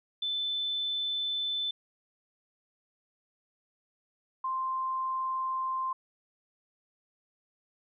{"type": "tone pair in turn", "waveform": "sine", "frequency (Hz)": [3520, 1046.5], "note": ["A7", "C6"], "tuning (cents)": [0, 0], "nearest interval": "octave + major sixth", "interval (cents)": 2100, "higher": "first", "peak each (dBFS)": [-29, -29], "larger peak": "neither", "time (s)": [[0.22, 1.71], [4.44, 5.93]], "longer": "neither", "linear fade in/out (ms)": 5, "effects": []}